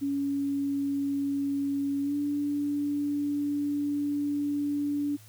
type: tone with pitch glide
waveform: sine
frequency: 280 to 289.2 Hz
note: C#4 to D4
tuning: +18 to -27 cents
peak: -26 dBFS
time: 0.01-5.17 s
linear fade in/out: 20 ms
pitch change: +55 cents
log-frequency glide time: 2.02-2.15 s
effects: added 108 Hz sine -51 dBFS peak until 5.28 s + white hiss -56 dBFS RMS until 5.28 s